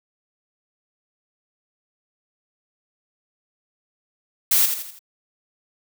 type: noise with echo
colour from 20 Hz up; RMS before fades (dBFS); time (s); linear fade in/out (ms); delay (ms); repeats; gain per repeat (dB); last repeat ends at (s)
blue; -17; 4.51-4.66; 5; 83; 4; -7; 4.992
effects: none